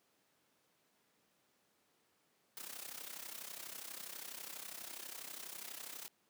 white noise with amplitude modulation, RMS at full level -45 dBFS, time 2.57-6.08 s, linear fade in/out 0 ms, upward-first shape sine, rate 32.2 Hz, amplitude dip 75%, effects pink hiss -75 dBFS RMS until 6.29 s + high-pass 200 Hz 12 dB/octave

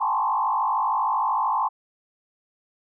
sine tone with frequency modulation, 959 Hz, A#5, 49 cents sharp, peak -20 dBFS, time 0-1.69 s, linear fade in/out 20 ms, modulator 53.1 Hz, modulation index 2.8, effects none

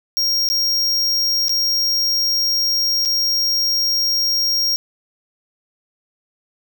square tone with dropouts, 5580 Hz, F8, 2 cents flat, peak -16 dBFS, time 0.17-4.76 s, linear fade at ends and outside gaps 0 ms, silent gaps 0.489-0.5 / 1.483-1.494 / 3.051-3.057 s, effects none

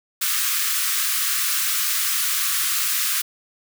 white high-pass noise, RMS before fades -22 dBFS, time 0.21-3.22 s, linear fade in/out 10 ms, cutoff 1100 Hz, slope 96 dB/octave, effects none

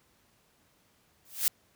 blue noise with exponential growth, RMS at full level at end -22 dBFS, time 1.25-1.48 s, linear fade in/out 1 ms, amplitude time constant 48 ms, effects pink hiss -67 dBFS RMS until 1.75 s + high-pass 60 Hz 12 dB/octave

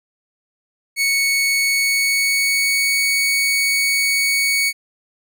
sawtooth tone with pitch glide, 2217 to 2231 Hz, C#7 to C#7, 0 to +11 cents, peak -12 dBFS, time 0.96-4.73 s, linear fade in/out 50 ms, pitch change +11 cents, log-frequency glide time 1.61-2.99 s, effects none

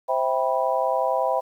sine chord, C major seventh, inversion none, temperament just, 523.3 / 654.1 / 784.9 / 981.1 Hz, C5 / E5 / G5 / B5, 0 / -14 / +2 / -12 cents, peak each -25 / -25 / -26 / -26 dBFS, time 0.08-1.41 s, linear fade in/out 20 ms, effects 9-bit

